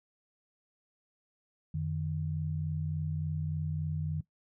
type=tone pair together; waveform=sine; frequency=90.3 / 153.75 Hz; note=F#2 / D#3; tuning=-42 / -20 cents; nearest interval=major sixth; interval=922 cents; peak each=-36 / -32 dBFS; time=1.74-4.21 s; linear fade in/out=5 ms; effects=noise-tail reverb RT60 0.1 s tail -17 dB re dry